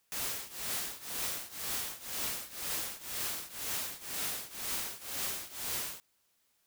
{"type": "noise with tremolo", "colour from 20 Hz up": "white", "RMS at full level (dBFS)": -34, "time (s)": [0.12, 6], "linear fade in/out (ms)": 0, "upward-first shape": "triangle", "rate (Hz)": 2, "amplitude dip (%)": 90, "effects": ["white hiss -74 dBFS RMS until 6.66 s"]}